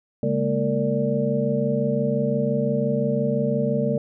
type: tone cluster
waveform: sine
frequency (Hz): 140 / 205.8 / 231.6 / 456.9 / 585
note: C#3 / G#3 / A#3 / A#4 / D5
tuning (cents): +18 / -16 / -11 / -35 / -7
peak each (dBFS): -26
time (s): 0.23-3.98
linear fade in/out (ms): 2
effects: none